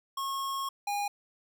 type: tone pair in turn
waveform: square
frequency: 1089 / 815.8 Hz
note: C#6 / G#5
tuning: -31 / -31 cents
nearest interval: perfect fourth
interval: 500 cents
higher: first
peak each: -32 / -30 dBFS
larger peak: second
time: 0.17-0.69 / 0.87-1.08 s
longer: first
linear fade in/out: 5 ms
effects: none